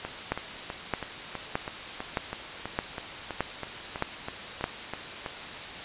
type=two click trains; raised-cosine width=0.5 ms; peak=-18 / -11 dBFS; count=17 / 8; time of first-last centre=0.05-5.262 / 0.32-4.641 s; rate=3.07 / 1.62 Hz; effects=white hiss -38 dBFS RMS until 5.84 s + resampled to 8000 Hz